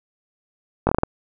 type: slowing click train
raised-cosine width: 1 ms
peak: -3 dBFS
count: 6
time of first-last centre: 0.87-1.034 s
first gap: 20 ms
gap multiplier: 1.25
effects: none

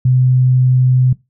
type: tone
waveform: sine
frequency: 127.7 Hz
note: C3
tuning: 42 cents flat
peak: -8 dBFS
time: 0.05-1.13 s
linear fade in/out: 5 ms
effects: noise-tail reverb RT60 0.2 s tail -19 dB re dry

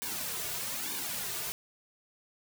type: noise with flanger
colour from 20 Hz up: white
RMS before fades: -36 dBFS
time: 0.02-1.52 s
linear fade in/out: 0 ms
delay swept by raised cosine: 1.5 to 3.8 ms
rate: 1.1 Hz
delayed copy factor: -1
effects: none

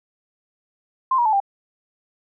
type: tone with pitch steps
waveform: sine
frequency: 1046.5 / 954.1 / 869.9 / 793.1 Hz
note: C6 / A#5 / A5 / G5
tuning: 0 / +40 / -20 / +20 cents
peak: -15 dBFS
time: 1.11-1.402 s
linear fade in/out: 5 ms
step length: 73 ms
effects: none

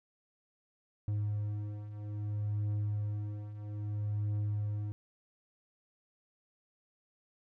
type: beating tone pair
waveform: triangle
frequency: 103.83 / 104.44 Hz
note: G#2 / G#2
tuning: 0 / +10 cents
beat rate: 0.61 Hz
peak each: -37 / -32 dBFS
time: 1.08-4.92 s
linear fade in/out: 0 ms
effects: none

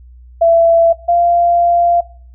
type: tone pair in turn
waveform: sine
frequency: 669 / 691.8 Hz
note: E5 / F5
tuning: +25 / -17 cents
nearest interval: minor second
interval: 58 cents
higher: second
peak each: -6 / -8 dBFS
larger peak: first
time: 0.41-0.93 / 1.08-2.01 s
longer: second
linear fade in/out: 10 ms
effects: noise-tail reverb RT60 0.5 s tail -21 dB re dry + added 61 Hz sine -36 dBFS peak until 2.34 s

